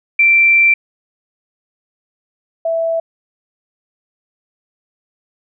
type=tone pair in turn; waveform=sine; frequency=2349 / 659.2 Hz; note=D7 / E5; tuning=0 / 0 cents; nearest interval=octave + minor seventh; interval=2200 cents; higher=first; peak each=-7 / -14 dBFS; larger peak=first; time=0.19-0.74 / 2.65-3 s; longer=first; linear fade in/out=5 ms; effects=none